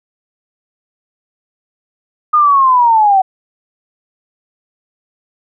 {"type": "linear sweep", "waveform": "sine", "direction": "down", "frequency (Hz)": [1234, 746], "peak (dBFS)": -6, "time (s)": [2.33, 3.22], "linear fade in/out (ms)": 10, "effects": []}